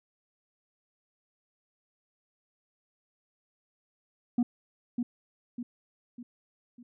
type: tone with echo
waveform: sine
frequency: 241.6 Hz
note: B3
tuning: 38 cents flat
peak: -19 dBFS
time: 4.38-4.43 s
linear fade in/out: 5 ms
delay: 600 ms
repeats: 4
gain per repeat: -7 dB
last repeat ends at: 6.83 s
effects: tanh soft clip ceiling -21 dBFS